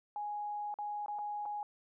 sine tone with dropouts, 830.6 Hz, G#5, in tune, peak -36 dBFS, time 0.16-1.63 s, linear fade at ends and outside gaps 1 ms, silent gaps 0.741-0.787 / 1.061-1.082 / 1.187-1.19 / 1.455-1.459 s, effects none

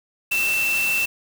sine tone in noise, 2675 Hz, E7, 25 cents sharp, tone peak -19 dBFS, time 0.31-1.06 s, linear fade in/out 10 ms, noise white, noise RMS -29 dBFS, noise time 0.31-1.06 s, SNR +7 dB, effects none

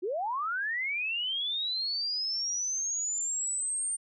sine linear sweep, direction up, 329.6 to 8870 Hz, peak -29 dBFS, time 0.02-3.97 s, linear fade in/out 20 ms, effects none

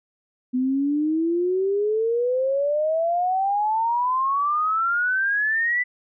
sine exponential sweep, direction up, 249.4 to 2000 Hz, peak -19 dBFS, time 0.53-5.84 s, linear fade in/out 20 ms, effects none

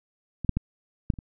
clicks, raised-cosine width 5 ms, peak -20 / -7 / -12 / -8 / -30 / -26 dBFS, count 6, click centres 0.447 / 0.493 / 0.57 / 1.102 / 1.138 / 1.188 s, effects none

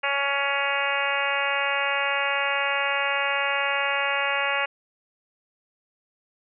harmonic tone, 279.7 Hz, C#4, 16 cents sharp, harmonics 2 / 3 / 4 / 5 / 6 / 7 / 8 / 9 / 10, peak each -31 / -31 / -31 / -31 / -31 / -31 / -31 / -31 / -31 dBFS, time 0.03-4.66 s, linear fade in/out 10 ms, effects none

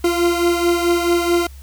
40% pulse beating tone pair, 344.6 / 349.2 Hz, F4 / F4, -23 / 0 cents, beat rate 4.6 Hz, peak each -15 / -20 dBFS, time 0.04-1.47 s, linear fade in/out 5 ms, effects added 68 Hz sine -35 dBFS peak until 1.62 s + white hiss -49 dBFS RMS until 1.62 s

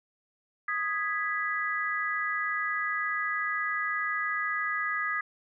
sine chord, G# minor, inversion second, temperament equal, 1244.5 / 1661.2 / 1975.5 Hz, D#6 / G#6 / B6, 0 / 0 / 0 cents, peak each -32 dBFS, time 0.68-5.21 s, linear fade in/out 5 ms, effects none

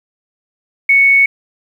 sine tone, 2217 Hz, C#7, in tune, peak -6 dBFS, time 0.89-1.26 s, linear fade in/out 5 ms, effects 7-bit

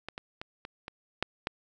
clicks, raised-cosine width 0.3 ms, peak -21 / -22 / -22 / -24 / -23 / -11 / -14 dBFS, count 7, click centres 0.086 / 0.179 / 0.415 / 0.651 / 0.881 / 1.226 / 1.471 s, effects none

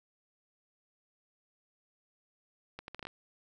accelerating click train, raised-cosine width 0.3 ms, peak -26 dBFS, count 7, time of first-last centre 2.79-3.07 s, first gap 91 ms, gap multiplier 0.72, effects none

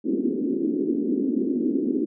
pink band-pass noise, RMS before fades -24 dBFS, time 0.04-2.06 s, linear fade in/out 20 ms, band 230 to 380 Hz, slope 48 dB/octave, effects none

